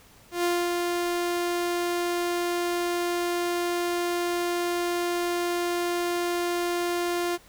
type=tone with ADSR envelope; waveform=sawtooth; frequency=349.2 Hz; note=F4; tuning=in tune; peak=-18 dBFS; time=0.31-7.38 s; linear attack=130 ms; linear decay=250 ms; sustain=-3 dB; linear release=34 ms; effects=pink hiss -54 dBFS RMS until 7.48 s